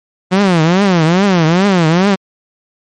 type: tone with vibrato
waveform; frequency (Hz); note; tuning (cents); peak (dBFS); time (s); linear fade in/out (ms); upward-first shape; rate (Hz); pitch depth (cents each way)
sawtooth; 178.6; F3; +39; -4; 0.31-2.16; 20; triangle; 2.4; 260
effects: low-pass 5000 Hz 12 dB/octave + MP3 48 kbps